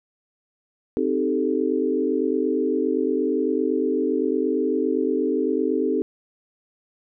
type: chord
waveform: sine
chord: A half-diminished seventh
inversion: first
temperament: equal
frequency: 261.6 / 311.1 / 392 / 440 Hz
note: C4 / Eb4 / G4 / A4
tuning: 0 / 0 / 0 / 0 cents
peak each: -25 dBFS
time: 0.97-6.02 s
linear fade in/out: 0 ms
effects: none